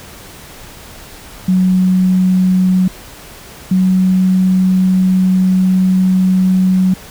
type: tone pair in turn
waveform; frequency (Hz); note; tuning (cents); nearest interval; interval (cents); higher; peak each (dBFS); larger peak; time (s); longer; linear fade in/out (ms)
sine; 185 / 186.18; F#3 / F#3; 0 / +11; unison; 11; second; -8; neither; 1.48-2.88 / 3.71-6.94; second; 5
effects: pink hiss -35 dBFS RMS until 7.1 s